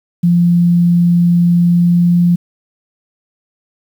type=tone with pitch glide; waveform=sine; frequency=173.2 to 174.2 Hz; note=F3 to F3; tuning=-14 to -4 cents; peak=-7 dBFS; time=0.23-2.36 s; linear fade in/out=10 ms; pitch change=+10 cents; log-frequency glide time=1.57-2.2 s; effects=7-bit